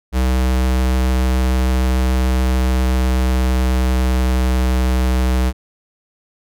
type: tone with pitch glide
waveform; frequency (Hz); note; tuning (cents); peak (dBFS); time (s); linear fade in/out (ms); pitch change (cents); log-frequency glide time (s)
square; 63.8 to 63.36; C2 to B1; -43 to +45; -14; 0.12-5.53; 50; -12; 2.31-5.14
effects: none